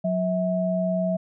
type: tone pair together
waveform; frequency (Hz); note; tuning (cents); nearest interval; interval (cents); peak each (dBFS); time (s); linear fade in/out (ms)
sine; 182.35 / 648; F#3 / E5; -25 / -30; octave + minor seventh; 2195; -24; 0.04-1.17; 10
effects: none